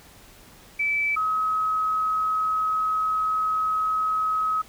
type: tone pair in turn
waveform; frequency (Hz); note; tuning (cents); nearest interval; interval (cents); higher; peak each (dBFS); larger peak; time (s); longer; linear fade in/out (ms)
sine; 2312 / 1275.3; D7 / D#6; -28 / +42; minor seventh; 1030; first; -21; neither; 0.79-1.16 / 1.16-4.62; second; 10
effects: pink hiss -50 dBFS RMS until 4.68 s